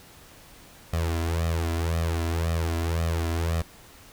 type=tone with flanger; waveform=sawtooth; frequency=82.8 Hz; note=E2; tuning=8 cents sharp; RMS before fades=-26 dBFS; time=0.93-3.62 s; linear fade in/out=5 ms; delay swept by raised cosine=1.6 to 3 ms; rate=1.9 Hz; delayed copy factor=+0.8; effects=pink hiss -50 dBFS RMS until 4.12 s